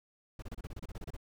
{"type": "noise bursts", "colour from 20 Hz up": "brown", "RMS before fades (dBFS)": -41, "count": 13, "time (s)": [0.39, 1.167], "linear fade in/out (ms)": 5, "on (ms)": 33, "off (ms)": 29, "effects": []}